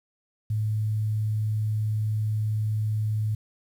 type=tone; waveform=sine; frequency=107.7 Hz; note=A2; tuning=37 cents flat; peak=-23 dBFS; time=0.5-3.35 s; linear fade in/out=5 ms; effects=9-bit